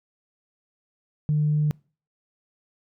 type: tone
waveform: sine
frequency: 150.4 Hz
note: D3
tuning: 42 cents sharp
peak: -18 dBFS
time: 1.29-1.71 s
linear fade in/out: 0 ms
effects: noise-tail reverb RT60 0.4 s tail -26 dB re dry + tanh soft clip ceiling -14 dBFS